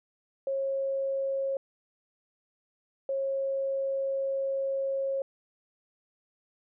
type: tone pair in turn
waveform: sine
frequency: 543 / 543 Hz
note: C#5 / C#5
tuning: -36 / -36 cents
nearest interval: unison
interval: 0 cents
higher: neither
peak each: -27 dBFS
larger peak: neither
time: 0.47-1.57 / 3.09-5.22 s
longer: second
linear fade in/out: 2 ms
effects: none